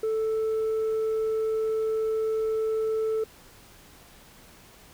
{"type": "tone", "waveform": "sine", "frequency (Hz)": 440, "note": "A4", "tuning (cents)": 0, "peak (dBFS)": -21, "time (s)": [0.03, 3.24], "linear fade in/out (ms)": 5, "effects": ["tanh soft clip ceiling -23 dBFS", "pink hiss -52 dBFS RMS until 4.93 s"]}